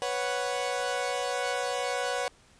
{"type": "chord", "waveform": "sawtooth", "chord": "B suspended second", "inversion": "none", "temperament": "equal", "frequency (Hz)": [493.9, 554.4, 740], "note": ["B4", "C#5", "F#5"], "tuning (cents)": [0, 0, 0], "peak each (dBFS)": -29, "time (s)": [0.02, 2.28], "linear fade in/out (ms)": 0, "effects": ["pink hiss -59 dBFS RMS until 2.59 s", "resampled to 22050 Hz"]}